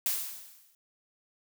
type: noise with exponential decay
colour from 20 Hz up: blue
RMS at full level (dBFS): -27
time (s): 0.06-0.75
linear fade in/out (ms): 1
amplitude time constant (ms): 150
effects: none